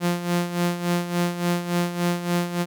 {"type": "tone with tremolo", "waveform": "sawtooth", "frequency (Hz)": 174.61, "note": "F3", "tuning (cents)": 0, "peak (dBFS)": -15, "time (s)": [0, 2.66], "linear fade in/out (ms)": 50, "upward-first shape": "sine", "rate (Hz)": 3.5, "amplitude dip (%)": 70, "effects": []}